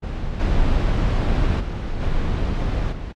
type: noise with level steps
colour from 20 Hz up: brown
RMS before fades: -26 / -18 / -25 / -21 / -29 dBFS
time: 0.02-3.13 s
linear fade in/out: 20 ms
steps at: 0.39 / 1.59 / 2 / 2.91 s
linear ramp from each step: 20 ms
effects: low-pass 4000 Hz 12 dB/octave + AAC 64 kbps